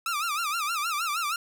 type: tone with vibrato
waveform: sawtooth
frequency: 1272 Hz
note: D#6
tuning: 38 cents sharp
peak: -23 dBFS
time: 0.06-1.36 s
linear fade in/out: 2 ms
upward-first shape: sine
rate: 6.4 Hz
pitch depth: 160 cents each way
effects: none